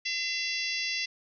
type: harmonic tone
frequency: 679 Hz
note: F5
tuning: 49 cents flat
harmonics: 3 / 4 / 5 / 6 / 7 / 8 / 9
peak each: -35 / -34 / -39 / -41 / -35 / -39 / -42 dBFS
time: 0.05-1.06 s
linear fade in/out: 10 ms
effects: none